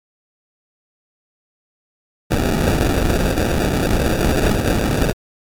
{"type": "noise with sample-and-hold", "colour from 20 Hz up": "pink", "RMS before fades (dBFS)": -17, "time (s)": [2.3, 5.13], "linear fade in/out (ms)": 20, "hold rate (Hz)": 1050, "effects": ["AAC 64 kbps"]}